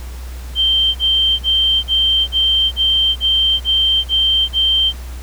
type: tone bursts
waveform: sine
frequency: 3136 Hz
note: G7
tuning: in tune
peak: -11 dBFS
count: 10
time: 0.55-4.928 s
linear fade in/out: 50 ms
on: 400 ms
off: 42 ms
effects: added 62 Hz sine -26 dBFS peak until 5.22 s + pink hiss -39 dBFS RMS until 5.22 s